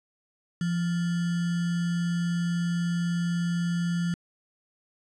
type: tone with sample-and-hold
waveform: sine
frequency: 171.9 Hz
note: F3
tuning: 27 cents flat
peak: -24 dBFS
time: 0.61-4.14 s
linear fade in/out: 2 ms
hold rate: 1575 Hz
effects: resampled to 22050 Hz